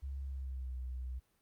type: tone with pitch glide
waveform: sine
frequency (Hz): 68.1 to 63.17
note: C#2 to B1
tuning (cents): -30 to +40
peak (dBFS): -38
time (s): 0.02-1.2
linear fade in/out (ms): 20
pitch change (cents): -130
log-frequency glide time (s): 0.23-0.76
effects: pink hiss -75 dBFS RMS until 1.41 s + Opus 48 kbps